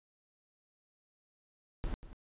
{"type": "noise with echo", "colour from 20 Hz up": "brown", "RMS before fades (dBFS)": -35, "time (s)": [1.84, 1.94], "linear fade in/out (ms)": 0, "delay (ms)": 190, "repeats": 1, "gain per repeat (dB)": -14, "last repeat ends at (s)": 2.13, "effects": ["resampled to 8000 Hz"]}